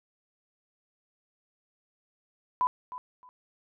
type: tone with echo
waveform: sine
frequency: 1000 Hz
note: B5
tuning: 21 cents sharp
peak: -22 dBFS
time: 2.61-2.67 s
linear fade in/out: 0 ms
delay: 310 ms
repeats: 2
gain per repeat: -14 dB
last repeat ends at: 3.29 s
effects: none